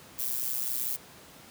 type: noise with amplitude modulation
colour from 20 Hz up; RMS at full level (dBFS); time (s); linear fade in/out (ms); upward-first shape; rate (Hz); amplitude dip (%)
violet; -28; 0.18-0.97; 20; sine; 125; 80
effects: pink hiss -51 dBFS RMS until 1.5 s + high-pass 100 Hz 12 dB/octave